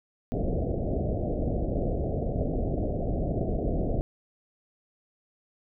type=low-pass noise; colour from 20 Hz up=pink; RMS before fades=-28 dBFS; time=0.32-4.01 s; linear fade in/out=0 ms; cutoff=710 Hz; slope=96 dB/octave; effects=none